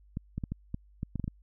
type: clicks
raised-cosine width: 5 ms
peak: -21 dBFS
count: 10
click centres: 0.171 / 0.38 / 0.438 / 0.52 / 0.744 / 1.031 / 1.157 / 1.197 / 1.242 / 1.279 s
effects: added 50 Hz sine -56 dBFS peak until 1.42 s